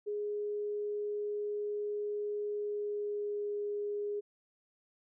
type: tone with pitch glide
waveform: sine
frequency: 415.3 to 412.2 Hz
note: G#4 to G#4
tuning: 0 to -13 cents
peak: -33 dBFS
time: 0.06-4.21 s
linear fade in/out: 20 ms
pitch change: -13 cents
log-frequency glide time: 2.51-3.6 s
effects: none